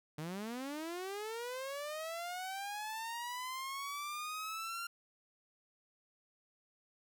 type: linear sweep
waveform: sawtooth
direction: up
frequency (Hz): 146.83 to 1392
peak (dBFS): -36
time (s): 0.18-4.87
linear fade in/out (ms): 5
effects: none